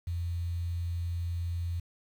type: tone with quantisation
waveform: sine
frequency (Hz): 85.9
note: F2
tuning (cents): -28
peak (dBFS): -30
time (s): 0.07-1.8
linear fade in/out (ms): 5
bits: 9
effects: none